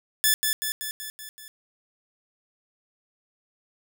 5% pulse tone with echo, 1735 Hz, A6, 25 cents flat, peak -7 dBFS, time 0.24-0.34 s, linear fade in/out 0 ms, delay 190 ms, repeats 6, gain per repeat -4 dB, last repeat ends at 1.48 s, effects none

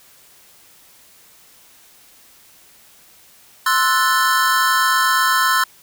square chord, F# half-diminished seventh, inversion second, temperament equal with one note detuned, 1046.5 / 1318.5 / 1474.9 / 1760 Hz, C6 / E6 / F#6 / A6, 0 / 0 / -6 / 0 cents, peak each -19 / -20 / -21 / -22 dBFS, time 3.66-5.64 s, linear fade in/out 5 ms, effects white hiss -49 dBFS RMS until 5.82 s

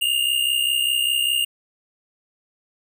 square tone pair together, 2794 / 2859 Hz, F7 / F7, 0 / +40 cents, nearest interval unison, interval 40 cents, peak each -22 / -22 dBFS, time 0.01-1.45 s, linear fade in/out 10 ms, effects none

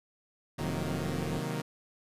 sawtooth chord, C half-diminished seventh, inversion none, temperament equal, 130.81 / 155.56 / 185 / 233.1 Hz, C3 / Eb3 / Gb3 / Bb3, 0 / 0 / 0 / 0 cents, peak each -34 / -32 / -36 / -36 dBFS, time 0.58-1.62 s, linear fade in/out 10 ms
click train, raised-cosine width 2 ms, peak -26 dBFS, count 71, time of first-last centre 0.6-1.389 s, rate 88.7 Hz
effects resampled to 32000 Hz

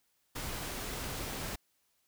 pink noise, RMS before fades -39 dBFS, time 0.35-1.56 s, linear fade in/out 10 ms, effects white hiss -75 dBFS RMS until 2.07 s

